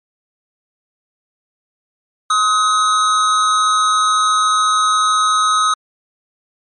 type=tone with amplitude modulation; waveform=square; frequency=1266 Hz; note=D#6; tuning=30 cents sharp; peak=-10 dBFS; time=2.3-5.74 s; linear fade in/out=5 ms; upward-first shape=sine; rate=214 Hz; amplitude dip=50%; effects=MP3 48 kbps